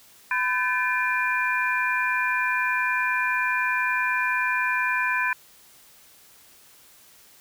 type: tone cluster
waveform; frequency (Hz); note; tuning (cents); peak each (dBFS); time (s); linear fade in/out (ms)
sine; 1004 / 1530 / 1740 / 2401; B5 / G6 / A6 / D7; +28 / -42 / -20 / +38; -27; 0.31-5.33; 2
effects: white hiss -53 dBFS RMS until 7.4 s